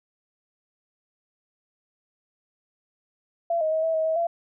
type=tone with pitch steps; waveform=sine; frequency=678 / 628 / 636 / 650 / 636 / 641 / 679 Hz; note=E5 / D#5 / D#5 / E5 / D#5 / E5 / F5; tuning=+49 / +16 / +38 / -24 / +38 / -49 / -49 cents; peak=-21 dBFS; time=3.5-4.27 s; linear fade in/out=5 ms; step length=110 ms; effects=none